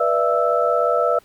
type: tone cluster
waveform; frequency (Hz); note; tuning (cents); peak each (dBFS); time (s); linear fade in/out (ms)
sine; 488.2 / 594 / 671 / 1318; B4 / D5 / E5 / E6; -20 / +20 / +31 / -1; -21; 0-1.19; 5
effects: pink hiss -54 dBFS RMS until 1.24 s